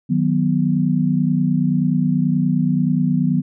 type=chord; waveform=sine; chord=B major; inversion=first; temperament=equal; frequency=155.56 / 185 / 246.9 Hz; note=D#3 / F#3 / B3; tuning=0 / 0 / 0 cents; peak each=-19 dBFS; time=0.09-3.42 s; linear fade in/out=20 ms; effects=none